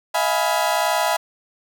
35% pulse chord, F half-diminished seventh, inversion third, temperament equal with one note detuned, 636.8 / 698.5 / 830.6 / 987.8 Hz, Eb5 / F5 / Ab5 / Cb6, +40 / 0 / 0 / 0 cents, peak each -22 dBFS, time 0.14-1.17 s, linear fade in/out 10 ms, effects none

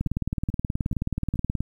two click trains, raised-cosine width 5 ms, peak -20 / -13 dBFS, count 4 / 31, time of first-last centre 0.07-1.358 / 0.01-1.606 s, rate 2.33 / 18.8 Hz, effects 9-bit

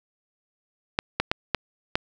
clicks, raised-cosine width 0.3 ms, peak -5 dBFS, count 5, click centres 0.989 / 1.2 / 1.315 / 1.547 / 1.955 s, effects none

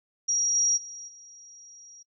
sine tone with level steps, 5690 Hz, F8, 31 cents sharp, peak -23 / -21 / -39 / -47 dBFS, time 0.28-2.03 s, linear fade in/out 10 ms, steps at 0.54 / 0.76 / 1.07 s, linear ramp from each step 20 ms, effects noise-tail reverb RT60 0.1 s tail -22 dB re dry

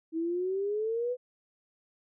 sine exponential sweep, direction up, 318.8 to 505 Hz, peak -28 dBFS, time 0.12-1.17 s, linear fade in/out 50 ms, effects none

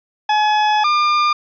40% pulse tone pair in turn, 848 / 1201.4 Hz, G#5 / D6, +36 / +39 cents, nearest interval tritone, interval 603 cents, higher second, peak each -12 dBFS, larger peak neither, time 0.29-0.84 / 0.84-1.33 s, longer first, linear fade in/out 5 ms, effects resampled to 11025 Hz + 9-bit

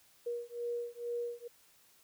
sine beating tone pair, 475.3 / 477.5 Hz, A#4 / A#4, +34 / +42 cents, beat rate 2.2 Hz, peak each -39 / -39 dBFS, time 0.26-1.48 s, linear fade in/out 10 ms, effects white hiss -65 dBFS RMS until 2.03 s

